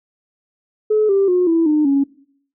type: tone with pitch steps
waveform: sine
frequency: 428.5 / 392.9 / 360.3 / 330.4 / 303 / 277.8 Hz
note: A4 / G4 / F#4 / E4 / D#4 / C#4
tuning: -46 / +4 / -46 / +4 / -46 / +4 cents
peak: -11 dBFS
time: 0.9-2.04 s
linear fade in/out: 10 ms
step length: 190 ms
effects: noise-tail reverb RT60 0.6 s tail -20 dB re dry + tanh soft clip ceiling -7 dBFS